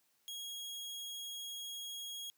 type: tone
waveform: sawtooth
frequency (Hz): 3296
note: G#7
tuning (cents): -14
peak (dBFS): -39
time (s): 0.28-2.3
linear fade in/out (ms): 0
effects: white hiss -75 dBFS RMS until 2.37 s + high-pass 100 Hz 12 dB/octave